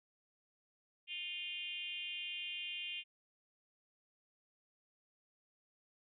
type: tone with frequency modulation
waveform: sine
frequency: 2800 Hz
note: F7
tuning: 4 cents sharp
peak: -40 dBFS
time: 1.07-3.04 s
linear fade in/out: 50 ms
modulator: 338 Hz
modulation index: 1.3
effects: none